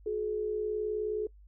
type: tone pair together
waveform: sine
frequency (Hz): 366.4 / 425.9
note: F#4 / G#4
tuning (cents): -17 / +44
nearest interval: minor third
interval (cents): 261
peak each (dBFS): -37 / -30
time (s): 0.06-1.27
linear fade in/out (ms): 5
effects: noise-tail reverb RT60 0.1 s tail -23 dB re dry + added 50 Hz sine -52 dBFS peak until 1.47 s